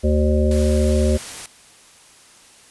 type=harmonic tone; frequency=75 Hz; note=D2; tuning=37 cents sharp; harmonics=1 / 3 / 5 / 7 / 8; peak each=-16 / -21 / -23 / -24 / -25 dBFS; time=0.03-1.18 s; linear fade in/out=20 ms
type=noise; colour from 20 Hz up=white; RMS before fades=-33 dBFS; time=0.51-1.46 s; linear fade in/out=2 ms
effects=white hiss -48 dBFS RMS until 2.7 s + resampled to 24000 Hz